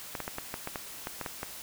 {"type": "clicks", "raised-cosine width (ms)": 0.5, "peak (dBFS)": -19, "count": 11, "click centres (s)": [0.152, 0.203, 0.279, 0.384, 0.541, 0.674, 0.758, 1.071, 1.213, 1.262, 1.431], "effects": ["white hiss -44 dBFS RMS until 1.62 s"]}